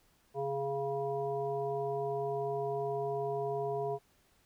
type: harmonic tone with a mistuned harmonic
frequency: 138.59 Hz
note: C#3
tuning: in tune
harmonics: 1 / 3 / 5 / 7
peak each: -42 / -34 / -37 / -43 dBFS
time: 0.34-3.99 s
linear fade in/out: 50 ms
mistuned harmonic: 1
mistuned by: -16 cents
effects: pink hiss -69 dBFS RMS until 4.45 s